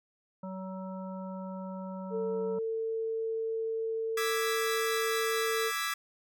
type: harmonic tone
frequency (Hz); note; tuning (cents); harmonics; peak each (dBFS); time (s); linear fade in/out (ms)
188.6; F#3; +33; 1 / 3 / 5 / 7; -38 / -43 / -46 / -51; 0.43-2.59; 5
type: tone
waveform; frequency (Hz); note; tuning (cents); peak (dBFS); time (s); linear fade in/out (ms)
sine; 448.3; A4; +32; -30; 2.1-5.72; 50
type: chord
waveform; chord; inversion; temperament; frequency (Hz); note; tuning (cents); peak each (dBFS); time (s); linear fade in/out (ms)
sawtooth; E dominant seventh; third; equal; 1174.7 / 1318.5 / 1661.2 / 1975.5; D6 / E6 / G#6 / B6; 0 / 0 / 0 / 0; -33; 4.17-5.94; 5
effects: none